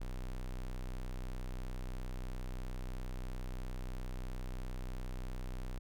square tone, 31.51 Hz, B0, 36 cents sharp, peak -39 dBFS, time 0-5.79 s, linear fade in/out 10 ms, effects none

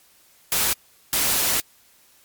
white noise bursts at uneven times, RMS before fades -21 dBFS, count 2, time 0.52-0.73 / 1.13-1.6 s, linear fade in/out 0 ms, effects white hiss -56 dBFS RMS until 2.24 s + MP3 96 kbps

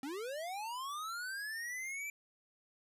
square linear sweep, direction up, 256 to 2349 Hz, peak -40 dBFS, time 0.03-2.1 s, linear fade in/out 2 ms, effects resampled to 32000 Hz

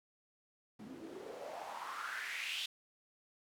white noise with band-pass filter sweep, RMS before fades -44 dBFS, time 0.79-2.66 s, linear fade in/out 5 ms, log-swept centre 220 to 3300 Hz, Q 4.7, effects none

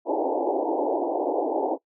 pink band-pass noise, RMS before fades -25 dBFS, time 0.05-1.78 s, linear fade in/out 50 ms, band 280 to 910 Hz, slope 96 dB/octave, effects noise-tail reverb RT60 0.1 s tail -21 dB re dry

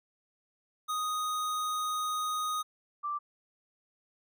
square / sine tone pair in turn, 1244.5 / 1174.5 Hz, D#6 / D6, 0 / 0 cents, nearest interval minor second, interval 100 cents, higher first, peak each -31 / -31 dBFS, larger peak neither, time 0.88-2.63 / 3.03-3.19 s, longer first, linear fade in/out 20 ms, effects none

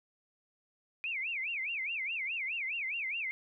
sine tone with vibrato, 2392 Hz, D7, 31 cents sharp, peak -33 dBFS, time 1.04-3.31 s, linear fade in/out 0 ms, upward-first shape sine, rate 4.8 Hz, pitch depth 270 cents each way, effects none

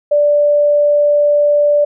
sine tone, 586 Hz, D5, 4 cents flat, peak -8 dBFS, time 0.11-1.85 s, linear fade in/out 10 ms, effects none

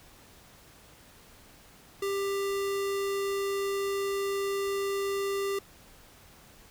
square tone, 395.8 Hz, G4, 17 cents sharp, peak -29 dBFS, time 2.02-5.59 s, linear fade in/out 5 ms, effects pink hiss -55 dBFS RMS until 6.7 s

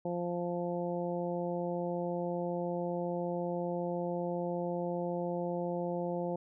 harmonic tone, 174.61 Hz, F3, in tune, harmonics 1 / 2 / 3 / 4 / 5, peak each -37 / -38 / -36 / -42 / -44 dBFS, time 0.05-6.36 s, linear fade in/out 5 ms, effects none

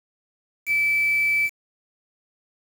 sine tone with quantisation, 2314 Hz, D7, 26 cents flat, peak -18 dBFS, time 0.66-1.5 s, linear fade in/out 50 ms, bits 6, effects none

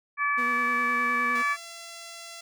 harmonic tone, 576 Hz, D5, 34 cents flat, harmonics 2 / 3 / 4, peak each -26 / -28 / -29 dBFS, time 0.17-1.57 s, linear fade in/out 50 ms
30% pulse tone with vibrato, 243.1 Hz, B3, 27 cents flat, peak -32 dBFS, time 0.37-1.43 s, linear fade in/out 20 ms, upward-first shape square, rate 9.7 Hz, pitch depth 20 cents each way
5% pulse tone, 677 Hz, E5, 46 cents sharp, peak -29 dBFS, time 1.35-2.41 s, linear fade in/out 5 ms
effects none

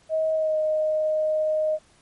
sine tone with pitch glide, 634 to 620.2 Hz, D#5 to D#5, +32 to -6 cents, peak -20 dBFS, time 0.09-1.79 s, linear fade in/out 50 ms, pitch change -38 cents, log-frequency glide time 0.33-0.58 s, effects pink hiss -58 dBFS RMS until 2.01 s + MP3 48 kbps

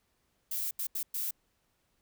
violet noise bursts at uneven times, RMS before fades -34 dBFS, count 4, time 0.51-0.71 / 0.79-0.87 / 0.95-1.03 / 1.14-1.31 s, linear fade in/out 5 ms, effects pink hiss -75 dBFS RMS until 2.01 s

